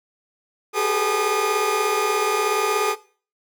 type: tone cluster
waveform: 30% pulse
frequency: 388.5 / 412.6 / 429.3 / 493.4 / 1222 Hz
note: G4 / G#4 / A4 / B4 / D#6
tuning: -16 / -11 / -43 / -2 / -32 cents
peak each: -24 / -28 / -21 / -30 / -21 dBFS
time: 0.73-2.96 s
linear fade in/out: 50 ms
effects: noise-tail reverb RT60 0.4 s tail -17 dB re dry